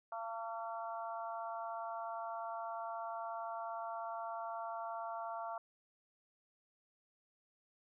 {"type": "harmonic tone with a mistuned harmonic", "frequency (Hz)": 227.8, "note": "A#3", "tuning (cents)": -40, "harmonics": [3, 4, 5, 6], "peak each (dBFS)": [-43, -45, -47, -49], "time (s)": [0.12, 5.58], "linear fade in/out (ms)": 2, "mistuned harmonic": 4, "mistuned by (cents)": -16, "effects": []}